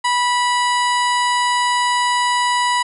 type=harmonic tone; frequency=980 Hz; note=B5; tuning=14 cents flat; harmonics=1 / 2 / 3 / 4 / 5 / 7 / 8 / 9 / 10; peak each=-16 / -22 / -26 / -28 / -30 / -33 / -34 / -35 / -36 dBFS; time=0.04-2.83 s; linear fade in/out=10 ms; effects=none